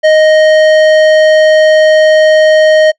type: tone with tanh clipping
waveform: sine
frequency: 622.3 Hz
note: D#5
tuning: in tune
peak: -5 dBFS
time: 0.03-2.92 s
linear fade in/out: 20 ms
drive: 14 dB
effects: noise-tail reverb RT60 0.1 s tail -25 dB re dry